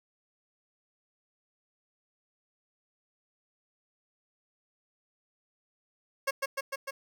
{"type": "tone with echo", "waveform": "15% pulse", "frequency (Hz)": 546, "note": "C#5", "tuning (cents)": -26, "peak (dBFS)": -20, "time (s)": [6.27, 6.31], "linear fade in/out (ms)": 10, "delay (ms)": 150, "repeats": 4, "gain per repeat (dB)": -2, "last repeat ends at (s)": 6.91, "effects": []}